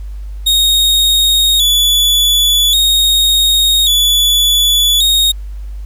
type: tone with vibrato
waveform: 40% pulse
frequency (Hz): 3582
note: A7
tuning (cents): +30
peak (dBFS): -7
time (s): 0.46-5.32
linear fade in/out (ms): 10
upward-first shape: square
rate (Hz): 0.44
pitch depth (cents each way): 71
effects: added 50 Hz sine -22 dBFS peak until 5.85 s + pink hiss -50 dBFS RMS until 5.85 s

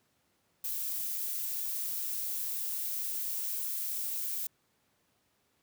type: noise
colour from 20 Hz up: violet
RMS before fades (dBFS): -35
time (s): 0.64-4.47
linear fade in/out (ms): 5
effects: pink hiss -73 dBFS RMS until 5.62 s + high-pass 100 Hz 12 dB/octave

